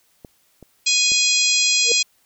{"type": "clicks", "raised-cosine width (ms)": 2, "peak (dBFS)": [-23, -27, -22], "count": 3, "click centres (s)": [0.248, 0.627, 1.119]}
{"type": "harmonic tone", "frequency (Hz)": 829, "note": "G#5", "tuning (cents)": -3, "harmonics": [3, 4, 5, 6, 7, 8, 9], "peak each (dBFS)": [-21, -23, -22, -23, -26, -25, -22], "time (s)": [0.86, 2.03], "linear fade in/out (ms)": 10}
{"type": "tone with exponential growth", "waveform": "sine", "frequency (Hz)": 470, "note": "A#4", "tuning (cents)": 14, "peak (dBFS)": -16, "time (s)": [1.82, 1.92], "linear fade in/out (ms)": 2, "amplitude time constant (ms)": 21}
{"effects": ["white hiss -61 dBFS RMS until 2.25 s"]}